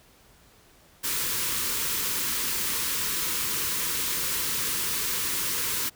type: band-stop noise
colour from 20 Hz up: white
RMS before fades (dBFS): -28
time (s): 1.03-5.9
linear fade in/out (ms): 20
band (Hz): 530 to 900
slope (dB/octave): 96
effects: pink hiss -57 dBFS RMS until 5.95 s